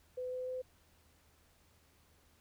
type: tone with pitch steps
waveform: sine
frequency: 504 / 507.2 / 510.4 Hz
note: B4 / B4 / C5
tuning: +35 / +46 / -43 cents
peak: -37 dBFS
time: 0.17-0.62 s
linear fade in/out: 10 ms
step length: 150 ms
effects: added 79 Hz sine -70 dBFS peak until 2.4 s + pink hiss -69 dBFS RMS until 2.4 s